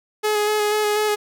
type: tone with vibrato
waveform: sawtooth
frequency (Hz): 421.7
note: G#4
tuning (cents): +26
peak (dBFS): -14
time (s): 0.23-1.16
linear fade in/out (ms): 20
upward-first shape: square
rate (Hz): 4.1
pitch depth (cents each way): 15
effects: none